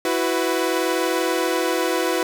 sawtooth chord, E suspended second, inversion none, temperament equal with one note detuned, 329.6 / 370 / 498.2 Hz, E4 / F#4 / B4, 0 / 0 / +15 cents, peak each -20 dBFS, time 0.05-2.23 s, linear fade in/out 2 ms, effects none

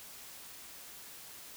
silence, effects white hiss -50 dBFS RMS until 1.56 s

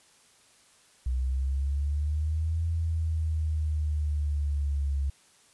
sine exponential two-way sweep, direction up then down, 62.3 to 83.1 to 69 Hz, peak -25 dBFS, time 1.06-5.1 s, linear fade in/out 5 ms, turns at 2.66 s, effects white hiss -60 dBFS RMS until 5.53 s + resampled to 24000 Hz

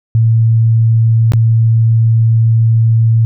sine tone with dropouts, 113.4 Hz, A#2, 47 cents flat, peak -6 dBFS, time 0.15-3.25 s, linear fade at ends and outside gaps 0 ms, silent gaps 1.32-1.335 s, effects none

